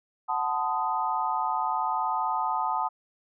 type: chord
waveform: sine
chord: F# diminished seventh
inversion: none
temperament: equal with one note detuned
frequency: 740 / 880 / 1020.8 / 1244.5 Hz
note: F#5 / A5 / C6 / Eb6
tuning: 0 / 0 / -43 / 0 cents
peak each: -32 / -28 / -32 / -31 dBFS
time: 0.28-2.89 s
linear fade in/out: 20 ms
effects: none